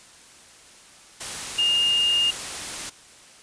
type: tone in noise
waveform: sine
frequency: 2830 Hz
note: F7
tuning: 22 cents sharp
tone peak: -18 dBFS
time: 1.58-2.31 s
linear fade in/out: 10 ms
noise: white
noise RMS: -32 dBFS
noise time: 1.2-2.9 s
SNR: +11 dB
effects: white hiss -49 dBFS RMS until 3.42 s + resampled to 22050 Hz